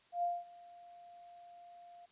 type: tone with ADSR envelope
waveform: sine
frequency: 698.5 Hz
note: F5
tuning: in tune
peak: -30 dBFS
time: 0.12-2.06 s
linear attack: 110 ms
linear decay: 210 ms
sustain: -23 dB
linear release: 9 ms
effects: white hiss -68 dBFS RMS until 2.11 s + resampled to 8000 Hz